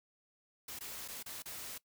white noise with dropouts, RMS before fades -45 dBFS, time 0.68-1.78 s, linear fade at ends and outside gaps 5 ms, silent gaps 0.79-0.807 / 1.079-1.084 / 1.228-1.26 / 1.423-1.456 s, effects noise-tail reverb RT60 0.1 s tail -20 dB re dry

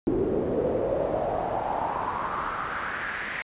brown noise with band-pass filter sweep, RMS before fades -28 dBFS, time 0.07-3.42 s, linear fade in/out 0 ms, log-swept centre 350 to 2000 Hz, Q 4.5, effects resampled to 8000 Hz

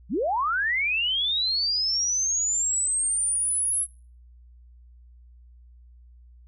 sine linear sweep, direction up, 142.4 to 10950 Hz, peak -22 dBFS, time 0.09-3.87 s, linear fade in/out 50 ms, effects noise-tail reverb RT60 0.4 s tail -23 dB re dry + added 60 Hz sine -48 dBFS peak until 6.47 s

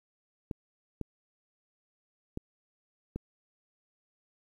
clicks, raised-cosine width 3 ms, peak -22 dBFS, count 4, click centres 0.512 / 1.013 / 2.374 / 3.16 s, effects 10-bit

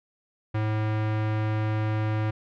square tone with low-pass filter, 108 Hz, A2, 32 cents flat, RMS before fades -26 dBFS, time 0.54-2.31 s, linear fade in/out 10 ms, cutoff 2200 Hz, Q 1, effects none

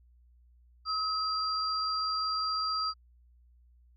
sine tone pair together, 1277 / 4749 Hz, D#6 / D8, +45 / +18 cents, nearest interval octave + major seventh, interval 2273 cents, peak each -31 / -32 dBFS, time 0.85-2.94 s, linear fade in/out 50 ms, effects added 60 Hz sine -58 dBFS peak until 3.96 s

